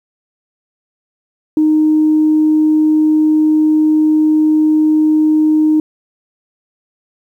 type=tone; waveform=sine; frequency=309 Hz; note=D#4; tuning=12 cents flat; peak=-7 dBFS; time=1.57-5.8 s; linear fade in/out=2 ms; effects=tanh soft clip ceiling -3 dBFS + 8-bit